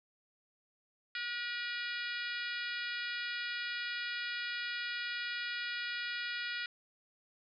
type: harmonic tone with a mistuned harmonic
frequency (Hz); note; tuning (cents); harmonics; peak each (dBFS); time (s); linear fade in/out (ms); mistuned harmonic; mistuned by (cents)
480.7; B4; -47; 3 / 4 / 5 / 6 / 7 / 8 / 9 / 10; -40 / -42 / -44 / -46 / -47 / -48 / -49 / -50; 1.15-6.66; 2; 10; +40
effects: none